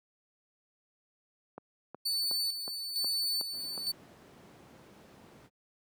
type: click train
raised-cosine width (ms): 1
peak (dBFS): -28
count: 7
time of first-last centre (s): 1.58-3.778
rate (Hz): 2.73
type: tone with tremolo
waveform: 40% pulse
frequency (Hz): 4497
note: C#8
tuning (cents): +24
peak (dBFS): -28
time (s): 2.05-3.92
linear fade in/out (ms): 10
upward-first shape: square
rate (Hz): 1.1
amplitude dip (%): 55
type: noise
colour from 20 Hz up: brown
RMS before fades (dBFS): -47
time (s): 3.5-5.5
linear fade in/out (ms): 50
effects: high-pass 200 Hz 12 dB/octave